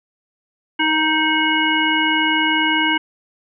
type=harmonic tone with a mistuned harmonic; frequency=312.4 Hz; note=D#4; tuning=7 cents sharp; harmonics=1 / 3 / 5 / 7 / 9; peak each=-21 / -21 / -21 / -21 / -21 dBFS; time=0.79-2.98 s; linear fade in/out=10 ms; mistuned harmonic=9; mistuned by=+55 cents; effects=none